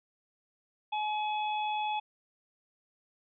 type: harmonic tone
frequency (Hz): 849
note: G#5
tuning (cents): +38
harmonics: 1 / 3 / 4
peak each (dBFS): -30 / -40 / -42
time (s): 0.92-2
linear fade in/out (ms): 10
effects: none